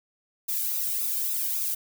violet noise with flanger, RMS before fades -28 dBFS, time 0.48-1.75 s, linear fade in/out 10 ms, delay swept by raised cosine 0.79 to 1.34 ms, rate 3.6 Hz, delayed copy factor +0.65, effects none

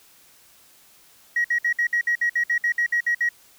sine tone bursts, 1902 Hz, A#6, 34 cents sharp, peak -17 dBFS, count 14, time 1.36-3.29 s, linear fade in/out 5 ms, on 84 ms, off 58 ms, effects tanh soft clip ceiling -14 dBFS + white hiss -54 dBFS RMS until 3.58 s

